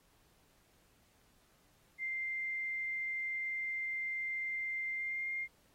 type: tone with pitch glide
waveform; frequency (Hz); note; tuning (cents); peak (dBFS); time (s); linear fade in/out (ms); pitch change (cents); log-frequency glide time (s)
sine; 2093 to 2116; C7 to C7; 0 to +19; -35; 1.98-5.48; 50; +19; 4.93-5.27
effects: pink hiss -70 dBFS RMS until 5.74 s + AAC 48 kbps